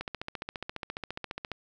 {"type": "click train", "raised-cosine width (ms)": 0.3, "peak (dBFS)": -19, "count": 23, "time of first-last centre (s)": [0.01, 1.517], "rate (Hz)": 14.6, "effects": []}